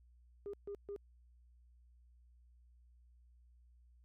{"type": "tone bursts", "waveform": "sine", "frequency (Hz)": 404.6, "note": "G#4", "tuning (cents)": -45, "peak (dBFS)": -40, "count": 3, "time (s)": [0.46, 0.962], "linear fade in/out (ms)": 0, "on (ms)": 74, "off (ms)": 140, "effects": ["tanh soft clip ceiling -38 dBFS", "added 60 Hz sine -62 dBFS peak until 4.04 s"]}